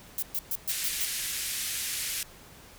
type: noise bursts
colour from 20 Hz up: violet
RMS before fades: -30 dBFS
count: 6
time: 0.18-1.05 s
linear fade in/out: 2 ms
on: 45 ms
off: 120 ms
type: band-pass noise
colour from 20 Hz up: white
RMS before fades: -33 dBFS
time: 0.69-2.23 s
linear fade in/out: 2 ms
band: 1700 to 13000 Hz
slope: 24 dB/octave
effects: pink hiss -51 dBFS RMS until 2.78 s